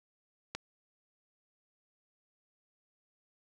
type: click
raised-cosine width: 0.2 ms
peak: -19 dBFS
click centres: 0.55 s
effects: none